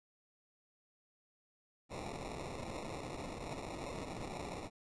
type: noise with sample-and-hold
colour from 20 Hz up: violet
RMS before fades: -44 dBFS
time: 1.89-4.7 s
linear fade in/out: 50 ms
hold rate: 1575 Hz
effects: resampled to 22050 Hz